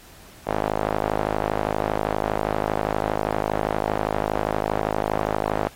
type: tone with band-pass filter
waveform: sawtooth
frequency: 52.5 Hz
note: G#1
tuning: 19 cents sharp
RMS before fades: -25 dBFS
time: 0.46-5.69 s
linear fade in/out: 20 ms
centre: 710 Hz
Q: 1.6
effects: pink hiss -48 dBFS RMS until 5.75 s + AAC 48 kbps

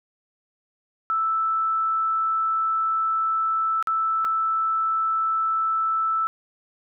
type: tone with dropouts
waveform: sine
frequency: 1318.5 Hz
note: E6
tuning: in tune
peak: -20 dBFS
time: 1.1-6.27 s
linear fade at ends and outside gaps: 0 ms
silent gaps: 3.826-3.872 / 4.246-4.25 s
effects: none

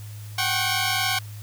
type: tone cluster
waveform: 10% pulse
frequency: 740 / 778 / 1088 Hz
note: F#5 / G5 / C#6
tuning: 0 / -13 / -33 cents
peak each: -18 dBFS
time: 0.38-1.19 s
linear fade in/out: 5 ms
effects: added 105 Hz sine -35 dBFS peak until 1.42 s + white hiss -48 dBFS RMS until 1.42 s

